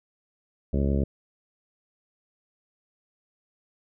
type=harmonic tone; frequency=69.3 Hz; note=C#2; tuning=in tune; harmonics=1 / 2 / 3 / 4 / 5 / 6 / 7 / 8 / 9; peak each=-24 / -29 / -28 / -34 / -35 / -35 / -40 / -37 / -42 dBFS; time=0.73-1.04 s; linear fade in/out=5 ms; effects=none